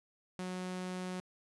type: tone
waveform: sawtooth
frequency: 183.2 Hz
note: F#3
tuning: 17 cents flat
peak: -34 dBFS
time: 0.39-1.2 s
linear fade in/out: 0 ms
effects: resampled to 24000 Hz